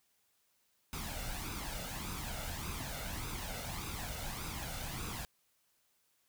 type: noise with flanger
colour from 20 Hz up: pink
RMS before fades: -41 dBFS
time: 0.93-5.25 s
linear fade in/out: 0 ms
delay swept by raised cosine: 0.8 to 1.44 ms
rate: 1.7 Hz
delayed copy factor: +0.6
effects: white hiss -75 dBFS RMS until 6.28 s